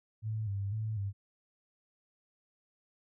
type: tone with vibrato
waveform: sine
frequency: 104.2 Hz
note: G#2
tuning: 6 cents sharp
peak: -32 dBFS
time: 0.22-1.13 s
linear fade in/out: 50 ms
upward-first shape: square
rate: 2 Hz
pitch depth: 82 cents each way
effects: none